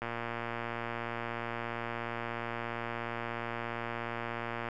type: click train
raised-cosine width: 0.5 ms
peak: -21 dBFS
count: 547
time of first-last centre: 0.02-4.687 s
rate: 117 Hz
effects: none